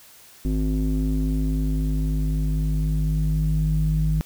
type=tone with low-pass filter sweep; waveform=square; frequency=51.91 Hz; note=G#1; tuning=in tune; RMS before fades=-22 dBFS; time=0.45-4.21 s; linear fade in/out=0 ms; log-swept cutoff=290 to 150 Hz; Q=3.4; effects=white hiss -49 dBFS RMS until 4.25 s